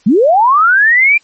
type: linear sweep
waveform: sine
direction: up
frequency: 174.61 to 2399 Hz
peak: -5 dBFS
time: 0.06-1.18 s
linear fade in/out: 10 ms
effects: white hiss -50 dBFS RMS until 1.23 s + MP3 32 kbps